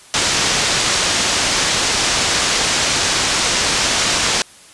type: low-pass noise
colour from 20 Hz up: white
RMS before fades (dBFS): -17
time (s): 0.14-4.42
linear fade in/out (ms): 0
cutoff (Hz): 7100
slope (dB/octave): 24
effects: white hiss -43 dBFS RMS until 4.73 s + resampled to 24000 Hz